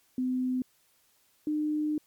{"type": "tone pair in turn", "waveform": "sine", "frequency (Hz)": [254.7, 302.9], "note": ["C4", "D#4"], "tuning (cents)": [-46, -46], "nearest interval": "minor third", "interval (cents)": 300, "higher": "second", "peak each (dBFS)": -26, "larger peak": "neither", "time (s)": [[0.18, 0.62], [1.47, 1.98]], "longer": "second", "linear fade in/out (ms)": 2, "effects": ["white hiss -67 dBFS RMS until 2.06 s", "MP3 96 kbps"]}